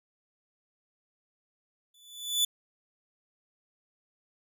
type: tone with exponential growth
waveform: sawtooth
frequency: 3476 Hz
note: A7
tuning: 22 cents flat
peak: -18 dBFS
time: 1.94-2.45 s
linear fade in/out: 5 ms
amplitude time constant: 110 ms
effects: none